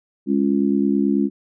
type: chord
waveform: sine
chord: Db major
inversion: second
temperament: just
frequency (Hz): 207.9 / 277.2 / 346.5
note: Ab3 / Db4 / F4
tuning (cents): +2 / 0 / -14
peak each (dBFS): -19 / -19 / -23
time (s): 0.26-1.3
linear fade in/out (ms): 50
effects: none